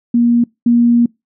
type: tone pair in turn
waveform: sine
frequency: 237.3 / 237.3 Hz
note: A#3 / A#3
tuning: +31 / +31 cents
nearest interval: unison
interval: 0 cents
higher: neither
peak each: -8 / -7 dBFS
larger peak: second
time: 0.14-0.44 / 0.66-1.06 s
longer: second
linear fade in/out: 5 ms
effects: noise-tail reverb RT60 0.2 s tail -25 dB re dry